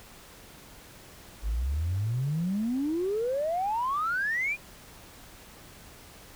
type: exponential sweep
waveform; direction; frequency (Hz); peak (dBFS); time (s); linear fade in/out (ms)
sine; up; 49 to 2489; -25; 1.42-4.57; 50
effects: tanh soft clip ceiling -21 dBFS + pink hiss -50 dBFS RMS until 6.35 s